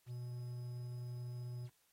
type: tone with quantisation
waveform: triangle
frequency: 122.4 Hz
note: B2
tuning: 15 cents flat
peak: -40 dBFS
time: 0.06-1.7 s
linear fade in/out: 50 ms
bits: 11
effects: white hiss -75 dBFS RMS until 1.92 s + AAC 48 kbps